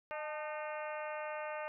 harmonic tone with a mistuned harmonic, 305.1 Hz, D#4, 34 cents flat, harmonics 2 / 3 / 4 / 5 / 6 / 7 / 8 / 9, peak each -41 / -45 / -47 / -49 / -51 / -52 / -53 / -54 dBFS, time 0.11-1.68 s, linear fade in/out 0 ms, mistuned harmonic 3, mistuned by -57 cents, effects none

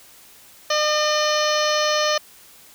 harmonic tone with a mistuned harmonic, 605 Hz, D#5, 49 cents flat, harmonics 1 / 2 / 3 / 4 / 5 / 6 / 7 / 8 / 9 / 10, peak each -21 / -24 / -27 / -32 / -28 / -33 / -28 / -33 / -32 / -30 dBFS, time 0.7-2.18 s, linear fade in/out 5 ms, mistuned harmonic 8, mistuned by +78 cents, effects white hiss -48 dBFS RMS until 2.74 s

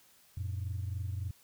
sine tone pair together, 90.2 / 113.64 Hz, F#2 / A#2, -44 / -44 cents, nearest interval major third, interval 400 cents, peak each -34 / -38 dBFS, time 0.37-1.31 s, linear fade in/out 5 ms, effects tanh soft clip ceiling -28 dBFS + white hiss -63 dBFS RMS until 1.43 s

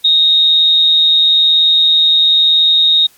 sine tone with amplitude modulation, 3729 Hz, A#7, in tune, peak -5 dBFS, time 0.04-3.07 s, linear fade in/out 10 ms, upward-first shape sine, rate 161 Hz, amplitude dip 40%, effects white hiss -48 dBFS RMS until 3.17 s + AAC 64 kbps

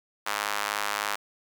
sawtooth tone with high-pass filter, 103.4 Hz, G#2, 7 cents flat, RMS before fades -30 dBFS, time 0.26-1.16 s, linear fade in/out 10 ms, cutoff 1100 Hz, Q 1.3, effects none

